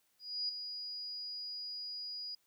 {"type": "tone with ADSR envelope", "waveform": "sine", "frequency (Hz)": 4900, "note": "D#8", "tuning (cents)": -27, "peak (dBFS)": -32, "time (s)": [0.19, 2.35], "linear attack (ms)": 300, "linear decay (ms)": 4, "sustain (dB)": -8, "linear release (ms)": 4, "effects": ["white hiss -75 dBFS RMS until 2.46 s"]}